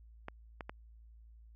clicks, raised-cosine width 0.5 ms, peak -26 dBFS, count 3, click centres 0.284 / 0.608 / 0.695 s, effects added 56 Hz sine -54 dBFS peak until 1.55 s

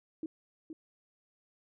sine tone with echo, 318.1 Hz, D#4, 38 cents sharp, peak -34 dBFS, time 0.23-0.26 s, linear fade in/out 2 ms, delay 470 ms, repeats 1, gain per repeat -7 dB, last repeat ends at 0.73 s, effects none

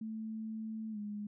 sine tone with pitch glide, 220 to 207.7 Hz, A3 to G#3, 0 to 0 cents, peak -38 dBFS, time 0.01-1.27 s, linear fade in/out 5 ms, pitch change -100 cents, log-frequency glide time 0.91-0.98 s, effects none

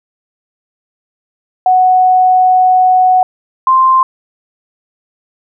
sine tone pair in turn, 740 / 1046.5 Hz, F#5 / C6, 0 / 0 cents, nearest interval tritone, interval 600 cents, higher second, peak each -5 dBFS, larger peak neither, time 1.66-3.23 / 3.67-4.03 s, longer first, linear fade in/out 2 ms, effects none

